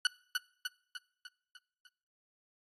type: tone with echo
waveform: 20% pulse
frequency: 1480 Hz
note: F#6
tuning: in tune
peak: -20 dBFS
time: 0.05-0.07 s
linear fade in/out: 2 ms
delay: 300 ms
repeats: 6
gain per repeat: -5 dB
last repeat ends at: 1.87 s
effects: noise-tail reverb RT60 0.6 s tail -23 dB re dry + AAC 32 kbps